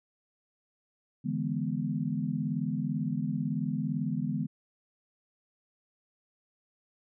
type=chord; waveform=sine; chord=E dominant seventh; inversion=third; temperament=equal; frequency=146.83 / 164.81 / 207.7 / 246.9 Hz; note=D3 / E3 / G#3 / B3; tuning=0 / 0 / 0 / 0 cents; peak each=-34 dBFS; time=1.24-4.47 s; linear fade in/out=20 ms; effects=none